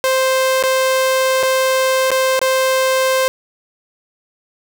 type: tone with dropouts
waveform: sawtooth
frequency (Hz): 523.3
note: C5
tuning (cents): 0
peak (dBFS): -9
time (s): 0.04-3.28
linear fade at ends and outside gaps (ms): 0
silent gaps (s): 0.626-0.637 / 1.429-1.433 / 2.105-2.116 / 2.392-2.415
effects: none